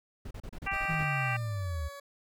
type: noise bursts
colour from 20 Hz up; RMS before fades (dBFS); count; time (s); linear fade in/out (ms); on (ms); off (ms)
brown; -40; 9; 0.25-1.045; 5; 59; 33
type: harmonic tone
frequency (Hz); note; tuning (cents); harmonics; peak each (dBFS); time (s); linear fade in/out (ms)
392; G4; 0; 2 / 3 / 4 / 5 / 6 / 7; -37 / -37 / -37 / -37 / -37 / -37; 0.66-1.37; 10
type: tone with pitch glide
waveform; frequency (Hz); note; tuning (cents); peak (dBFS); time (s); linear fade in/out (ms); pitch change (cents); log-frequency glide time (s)
20% pulse; 622.3 to 564.1; D#5 to C#5; 0 to +30; -38; 0.73-2; 5; -170; 1.16-1.77
type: linear sweep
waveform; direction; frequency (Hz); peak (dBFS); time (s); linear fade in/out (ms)
sine; down; 164.81 to 70.3; -31; 0.88-1.89; 20
effects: none